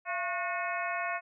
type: harmonic tone with a mistuned harmonic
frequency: 363.4 Hz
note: F#4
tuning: 31 cents flat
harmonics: 2 / 3 / 4 / 5 / 6 / 7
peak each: -35 / -37 / -38 / -39 / -40 / -40 dBFS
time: 0.05-1.21 s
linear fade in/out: 50 ms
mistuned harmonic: 2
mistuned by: -96 cents
effects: none